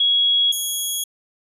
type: tone pair in turn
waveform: sine / 10% pulse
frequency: 3327 / 3327 Hz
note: G#7 / G#7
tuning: +2 / +2 cents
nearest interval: unison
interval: 0 cents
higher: neither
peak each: -14 / -13 dBFS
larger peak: second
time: 0-0.52 / 0.52-1.04 s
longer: neither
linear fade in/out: 5 ms
effects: resampled to 32000 Hz